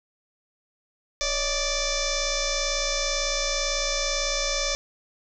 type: tone with frequency modulation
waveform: sine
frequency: 2936 Hz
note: F#7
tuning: 14 cents flat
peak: -23 dBFS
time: 1.21-4.75 s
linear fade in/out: 0 ms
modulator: 593 Hz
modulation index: 5.7
effects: none